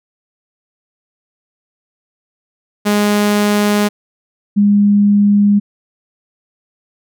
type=tone pair in turn; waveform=sawtooth / sine; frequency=207.1 / 204.1 Hz; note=G#3 / G#3; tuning=-5 / -30 cents; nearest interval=unison; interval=25 cents; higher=first; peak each=-7 dBFS; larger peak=neither; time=2.85-3.89 / 4.56-5.6 s; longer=neither; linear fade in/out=20 ms; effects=none